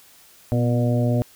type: harmonic tone with a mistuned harmonic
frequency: 120 Hz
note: B2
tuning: 49 cents flat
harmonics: 1 / 2 / 3 / 4 / 5 / 6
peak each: -19 / -23 / -33 / -30 / -27 / -36 dBFS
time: 0.52-1.22 s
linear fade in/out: 0 ms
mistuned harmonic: 2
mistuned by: +38 cents
effects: white hiss -51 dBFS RMS until 1.35 s